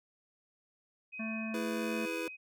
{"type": "tone with tremolo", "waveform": "sine", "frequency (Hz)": 2519, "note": "D#7", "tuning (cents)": 21, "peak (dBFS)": -39, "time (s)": [1.12, 2.37], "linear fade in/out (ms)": 20, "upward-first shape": "sine", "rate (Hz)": 1.3, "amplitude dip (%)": 60}
{"type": "harmonic tone", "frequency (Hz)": 221.2, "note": "A3", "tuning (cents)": 9, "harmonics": [1, 3, 5, 7, 8], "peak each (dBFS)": [-36, -46, -50, -53, -54], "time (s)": [1.19, 2.06], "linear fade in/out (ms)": 10}
{"type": "chord", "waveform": "square", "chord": "E major", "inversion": "none", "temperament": "just", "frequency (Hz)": [329.6, 412, 494.4], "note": ["E4", "G#4", "B4"], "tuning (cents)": [0, -14, 2], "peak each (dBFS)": [-39, -44, -40], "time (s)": [1.54, 2.28], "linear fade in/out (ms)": 2}
{"effects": []}